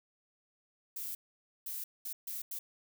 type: noise bursts at uneven times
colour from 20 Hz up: violet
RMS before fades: -40 dBFS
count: 5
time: 0.96-1.15 / 1.66-1.84 / 2.05-2.13 / 2.27-2.42 / 2.51-2.59 s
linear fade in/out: 5 ms
effects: none